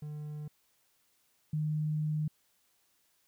triangle / sine tone pair in turn, 150 / 153.06 Hz, D3 / D#3, +37 / -28 cents, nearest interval unison, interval 35 cents, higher second, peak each -36 / -29 dBFS, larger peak second, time 0.02-0.48 / 1.53-2.28 s, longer second, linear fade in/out 5 ms, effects white hiss -72 dBFS RMS until 3.27 s

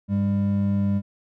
triangle tone pair together, 100 / 199.53 Hz, G2 / G3, +35 / +31 cents, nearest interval octave, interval 1196 cents, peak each -22 / -19 dBFS, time 0.08-1.02 s, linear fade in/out 50 ms, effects none

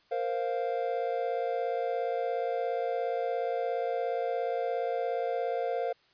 triangle chord, Bb suspended second, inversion none, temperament equal, 466.2 / 523.3 / 698.5 Hz, Bb4 / C5 / F5, 0 / 0 / 0 cents, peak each -31 dBFS, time 0.11-5.93 s, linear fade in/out 10 ms, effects white hiss -65 dBFS RMS until 6.13 s + resampled to 11025 Hz

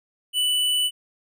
square tone, 2976 Hz, F#7, 9 cents sharp, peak -20 dBFS, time 0.33-0.91 s, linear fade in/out 50 ms, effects none

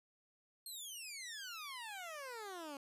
15% pulse exponential sweep, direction down, 4296 to 271.4 Hz, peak -39 dBFS, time 0.66-2.77 s, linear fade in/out 2 ms, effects resampled to 32000 Hz

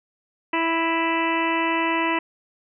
harmonic tone with a mistuned harmonic, 329.6 Hz, E4, in tune, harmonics 1 / 2 / 3 / 4 / 5 / 6 / 7 / 8 / 9, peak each -25 / -31 / -24 / -35 / -36 / -28 / -34 / -29 / -36 dBFS, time 0.53-2.19 s, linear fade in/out 5 ms, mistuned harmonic 7, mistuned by +35 cents, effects none

